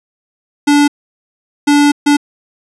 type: tone bursts at uneven times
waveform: square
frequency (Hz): 290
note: D4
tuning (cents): -22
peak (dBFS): -7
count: 3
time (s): 0.67-0.88 / 1.67-1.92 / 2.06-2.17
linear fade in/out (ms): 10
effects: resampled to 24000 Hz